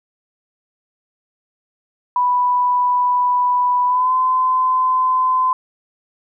sine tone with pitch glide, 987.8 to 1024.4 Hz, B5 to C6, 0 to -37 cents, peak -13 dBFS, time 2.16-5.53 s, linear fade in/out 2 ms, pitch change +63 cents, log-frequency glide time 3.86-4.13 s, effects none

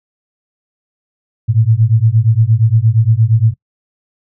sine beating tone pair, 107.8 / 116.4 Hz, A2 / A#2, -35 / -2 cents, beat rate 8.6 Hz, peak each -11 dBFS, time 1.48-3.54 s, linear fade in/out 20 ms, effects noise-tail reverb RT60 0.1 s tail -21 dB re dry

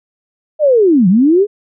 sine linear two-way sweep, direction down then up, 630 to 170.8 to 427.8 Hz, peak -6 dBFS, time 0.59-1.47 s, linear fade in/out 50 ms, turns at 1.08 s, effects none

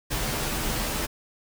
pink noise with comb filter, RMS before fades -28 dBFS, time 0.1-1.07 s, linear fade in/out 20 ms, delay 11 ms, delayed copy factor -0.7, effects none

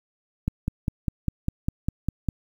click train, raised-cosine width 5 ms, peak -11 dBFS, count 10, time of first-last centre 0.48-2.287 s, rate 4.98 Hz, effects 8-bit

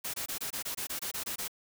white noise bursts, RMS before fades -36 dBFS, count 12, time 0.04-1.481 s, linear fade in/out 10 ms, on 99 ms, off 23 ms, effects none

